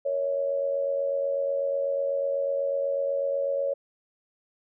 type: tone with amplitude modulation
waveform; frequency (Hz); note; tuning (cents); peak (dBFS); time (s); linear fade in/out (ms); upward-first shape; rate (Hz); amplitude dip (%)
sine; 556; C#5; +5; -21; 0.05-3.74; 10; sine; 88.1; 65
effects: none